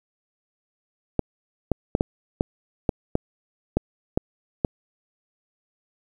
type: clicks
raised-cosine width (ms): 2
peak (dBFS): -6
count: 10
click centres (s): 1.193 / 1.717 / 1.951 / 2.009 / 2.409 / 2.892 / 3.154 / 3.77 / 4.175 / 4.648
effects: 8-bit